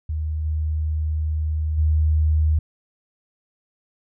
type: tone with level steps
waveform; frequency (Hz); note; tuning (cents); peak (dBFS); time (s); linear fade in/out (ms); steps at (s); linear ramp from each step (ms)
sine; 77.5; D#2; -6; -22 / -20 / -15; 0.09-2.59; 5; 0.44 / 1.77; 20
effects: none